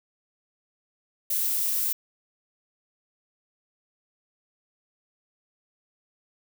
violet noise, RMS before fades -26 dBFS, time 1.3-1.93 s, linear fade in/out 5 ms, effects none

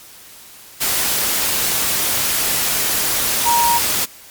sine tone in noise, 943 Hz, A#5, 20 cents sharp, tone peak -13 dBFS, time 3.45-3.79 s, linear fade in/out 20 ms, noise white, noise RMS -18 dBFS, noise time 0.8-4.06 s, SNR +2 dB, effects white hiss -41 dBFS RMS until 4.3 s + MP3 96 kbps

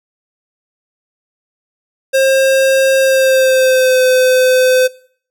square tone with pitch glide, 534 to 511.4 Hz, C5 to C5, +35 to -40 cents, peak -9 dBFS, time 2.13-4.88 s, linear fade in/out 20 ms, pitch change -75 cents, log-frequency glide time 2.99-4.02 s, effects noise-tail reverb RT60 0.5 s tail -20 dB re dry

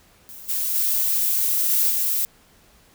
violet noise with level steps, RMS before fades -40 / -24 / -21 / -19 / -22 dBFS, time 0.29-2.25 s, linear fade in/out 0 ms, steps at 0.48 / 0.74 / 1.69 / 1.89 s, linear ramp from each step 20 ms, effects pink hiss -55 dBFS RMS until 2.94 s

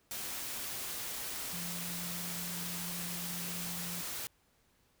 sine tone in noise, 174.1 Hz, F3, 5 cents flat, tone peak -43 dBFS, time 1.53-4.01 s, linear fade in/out 0 ms, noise white, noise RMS -40 dBFS, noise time 0.11-4.27 s, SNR -6 dB, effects pink hiss -71 dBFS RMS until 5 s

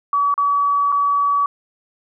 sine tone with dropouts, 1140 Hz, C#6, 48 cents sharp, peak -14 dBFS, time 0.13-1.46 s, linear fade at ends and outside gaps 2 ms, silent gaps 0.341-0.378 / 0.92-0.924 s, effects none

